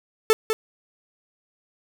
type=tone with echo; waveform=45% pulse; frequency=440 Hz; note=A4; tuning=in tune; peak=-13 dBFS; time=0.3-0.33 s; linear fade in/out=0 ms; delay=200 ms; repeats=1; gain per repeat=-7 dB; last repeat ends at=0.53 s; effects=none